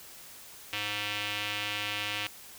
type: tone with band-pass filter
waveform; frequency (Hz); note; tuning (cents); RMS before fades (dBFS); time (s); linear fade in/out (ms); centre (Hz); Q
square; 103.9; G#2; +1; -34; 0.73-2.27; 0; 2800; 2.4
effects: white hiss -49 dBFS RMS until 2.58 s